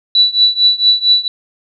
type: tone with tremolo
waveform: sine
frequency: 3951 Hz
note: B7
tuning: in tune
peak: -4 dBFS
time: 0.15-1.28 s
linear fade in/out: 2 ms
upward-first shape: triangle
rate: 4.4 Hz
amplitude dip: 95%
effects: none